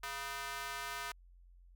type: tone with high-pass filter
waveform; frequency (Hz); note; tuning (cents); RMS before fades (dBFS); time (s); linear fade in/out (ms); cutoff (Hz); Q
square; 138.59; C#3; 0; -42; 0.03-1.12; 5; 1200; 1.4
effects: added 44 Hz sine -57 dBFS peak until 1.75 s